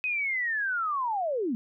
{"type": "linear sweep", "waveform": "sine", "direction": "down", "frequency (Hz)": [2541, 211.4], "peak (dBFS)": -26, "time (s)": [0.04, 1.55], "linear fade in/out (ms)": 0, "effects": []}